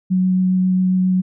sine tone with vibrato, 185 Hz, F#3, in tune, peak -13 dBFS, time 0.1-1.22 s, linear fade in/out 20 ms, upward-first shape triangle, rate 7.4 Hz, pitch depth 9 cents each way, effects none

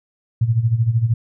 sine tone with tremolo, 115.1 Hz, A#2, 22 cents flat, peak -11 dBFS, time 0.41-1.14 s, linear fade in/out 5 ms, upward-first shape sine, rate 13 Hz, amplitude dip 75%, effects none

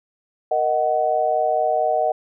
sine chord, D# minor, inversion second, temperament just, 466.7 / 622.3 / 746.7 Hz, A#4 / D#5 / F#5, +2 / 0 / +16 cents, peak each -26 / -20 / -20 dBFS, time 0.51-2.12 s, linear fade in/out 5 ms, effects none

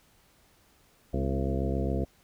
harmonic tone with a mistuned harmonic, 67.4 Hz, C#2, 48 cents flat, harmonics 1 / 2 / 3 / 4 / 5 / 6 / 7 / 8 / 10, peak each -30 / -33 / -35 / -36 / -37 / -38 / -38 / -39 / -40 dBFS, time 1.13-2.05 s, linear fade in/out 10 ms, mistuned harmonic 4, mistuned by -42 cents, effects pink hiss -63 dBFS RMS until 2.23 s

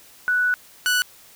sine / sawtooth tone pair in turn, 1480 / 1480 Hz, F#6 / F#6, 0 / 0 cents, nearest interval unison, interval 0 cents, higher neither, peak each -17 / -14 dBFS, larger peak second, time 0.28-0.54 / 0.86-1.02 s, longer first, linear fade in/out 0 ms, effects white hiss -49 dBFS RMS until 1.35 s

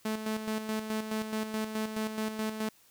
sawtooth tone with tremolo, 217.5 Hz, A3, 20 cents flat, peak -26 dBFS, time 0.05-2.69 s, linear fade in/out 5 ms, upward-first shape square, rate 4.7 Hz, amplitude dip 55%, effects white hiss -62 dBFS RMS until 2.9 s

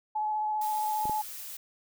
sine tone with vibrato, 854 Hz, G#5, 48 cents sharp, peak -27 dBFS, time 0.15-1.22 s, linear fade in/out 10 ms, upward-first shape sine, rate 15 Hz, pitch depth 13 cents each way
blue noise, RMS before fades -41 dBFS, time 0.61-1.57 s, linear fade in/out 5 ms
clicks, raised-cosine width 2 ms, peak -26 / -24 dBFS, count 2, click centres 1.055 / 1.096 s
effects none

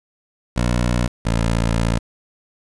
15% pulse tone pair in turn, 60.1 / 56.73 Hz, B1 / A#1, -46 / -46 cents, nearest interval minor second, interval 100 cents, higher first, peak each -10 dBFS, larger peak neither, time 0.56-1.08 / 1.25-1.99 s, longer second, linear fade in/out 10 ms, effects resampled to 24000 Hz + 7-bit

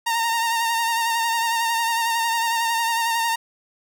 sawtooth tone with vibrato, 921 Hz, A#5, 21 cents flat, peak -16 dBFS, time 0.06-3.36 s, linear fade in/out 10 ms, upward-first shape sine, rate 11 Hz, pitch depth 32 cents each way, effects none

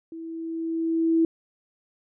sine tone with level ramp, 327.6 Hz, E4, 11 cents flat, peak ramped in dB -35 to -16 dBFS, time 0.12-1.25 s, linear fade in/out 2 ms, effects none

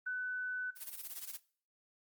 sine tone, 1500 Hz, F#6, 23 cents sharp, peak -35 dBFS, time 0.06-0.71 s, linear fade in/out 10 ms
blue noise with tremolo, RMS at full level -42 dBFS, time 0.75-1.4 s, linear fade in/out 50 ms, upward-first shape sine, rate 17 Hz, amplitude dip 80%
effects noise-tail reverb RT60 0.5 s tail -22 dB re dry + Opus 32 kbps

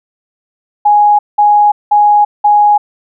sine tone bursts, 830.6 Hz, G#5, in tune, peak -4 dBFS, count 4, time 0.85-2.78 s, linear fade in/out 10 ms, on 340 ms, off 190 ms, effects none

